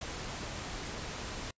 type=noise; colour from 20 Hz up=pink; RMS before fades=-40 dBFS; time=0.01-1.51 s; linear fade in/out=5 ms; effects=noise-tail reverb RT60 0.1 s tail -26 dB re dry + resampled to 16000 Hz